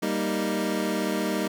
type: chord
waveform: 25% pulse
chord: Eb major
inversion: first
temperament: equal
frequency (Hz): 196 / 233.1 / 311.1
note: G3 / Bb3 / Eb4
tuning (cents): 0 / 0 / 0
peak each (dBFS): -25 / -27 / -25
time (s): 0.02-1.48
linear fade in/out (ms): 10
effects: none